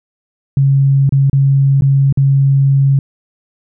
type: tone with dropouts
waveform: sine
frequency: 137.4 Hz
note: C#3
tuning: 15 cents flat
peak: -7 dBFS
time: 0.57-2.99 s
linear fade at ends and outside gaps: 2 ms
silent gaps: 1.093-1.123 / 1.298-1.33 / 1.81-1.821 / 2.126-2.173 s
effects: none